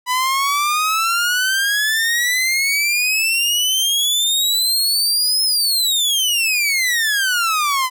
sawtooth exponential two-way sweep, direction up then down, 987.8 to 5200 to 1003 Hz, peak -12 dBFS, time 0.06-7.9 s, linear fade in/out 50 ms, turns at 5.44 s, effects none

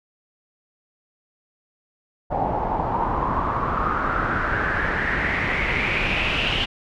pink noise with low-pass filter sweep, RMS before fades -23 dBFS, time 2.3-6.66 s, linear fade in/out 20 ms, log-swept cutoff 760 to 3000 Hz, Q 5.5, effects none

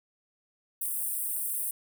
pink high-pass noise, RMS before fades -32 dBFS, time 0.81-1.71 s, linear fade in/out 5 ms, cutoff 8500 Hz, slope 96 dB/octave, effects none

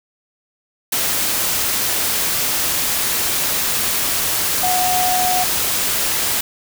sine tone in noise, 731 Hz, F#5, 21 cents flat, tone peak -17 dBFS, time 4.63-5.44 s, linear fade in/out 5 ms, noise white, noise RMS -19 dBFS, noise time 0.92-6.41 s, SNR -1 dB, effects none

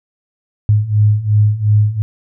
sine beating tone pair, 103.83 / 106.63 Hz, G#2 / G#2, 0 / +46 cents, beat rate 2.8 Hz, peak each -14 / -11 dBFS, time 0.69-2.02 s, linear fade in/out 0 ms, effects none

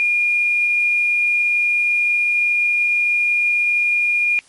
sine tone with quantisation, 2422 Hz, D#7, 47 cents flat, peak -14 dBFS, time 0-4.39 s, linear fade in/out 0 ms, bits 7, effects white hiss -51 dBFS RMS until 4.48 s + MP3 48 kbps

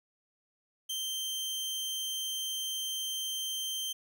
sawtooth tone, 3136 Hz, G7, in tune, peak -30 dBFS, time 0.89-3.93 s, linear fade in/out 10 ms, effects none

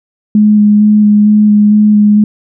sine tone with vibrato, 209.7 Hz, G#3, 17 cents sharp, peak -3 dBFS, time 0.35-2.24 s, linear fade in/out 2 ms, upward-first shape square, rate 2.2 Hz, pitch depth 11 cents each way, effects none

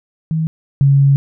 sine tone pair in turn, 159.8 / 138.92 Hz, D#3 / C#3, +47 / +4 cents, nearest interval major second, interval 243 cents, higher first, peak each -14 / -7 dBFS, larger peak second, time 0.31-0.47 / 0.81-1.16 s, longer second, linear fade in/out 0 ms, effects none

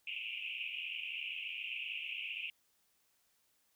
white band-pass noise, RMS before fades -42 dBFS, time 0.07-2.5 s, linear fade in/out 2 ms, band 2400 to 2900 Hz, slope 96 dB/octave, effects white hiss -75 dBFS RMS until 3.75 s

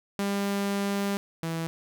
sawtooth tone pair in turn, 199.8 / 164.15 Hz, G3 / E3, +33 / -7 cents, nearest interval minor third, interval 340 cents, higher first, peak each -22 / -25 dBFS, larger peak first, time 0.19-1.17 / 1.43-1.67 s, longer first, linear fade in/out 0 ms, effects none

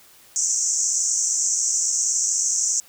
pink band-pass noise, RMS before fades -22 dBFS, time 0.36-2.8 s, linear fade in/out 0 ms, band 5800 to 7800 Hz, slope 96 dB/octave, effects white hiss -51 dBFS RMS until 2.88 s

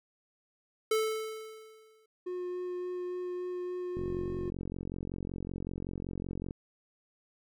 square tone with exponential decay, 438 Hz, A4, 8 cents flat, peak -25 dBFS, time 0.91-2.06 s, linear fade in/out 5 ms, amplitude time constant 250 ms
triangle tone with vibrato, 360 Hz, F#4, 47 cents flat, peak -32 dBFS, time 2.26-4.5 s, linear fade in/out 10 ms, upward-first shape sine, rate 3.5 Hz, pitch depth 8 cents each way
click train, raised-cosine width 3 ms, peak -25 dBFS, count 116, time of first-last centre 3.97-6.509 s, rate 45.3 Hz
effects none

